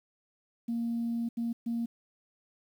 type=tone bursts at uneven times; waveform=sine; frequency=233.1 Hz; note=A#3; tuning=in tune; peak=-28 dBFS; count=3; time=0.68-1.29 / 1.37-1.53 / 1.66-1.86 s; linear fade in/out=10 ms; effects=tanh soft clip ceiling -25 dBFS + 10-bit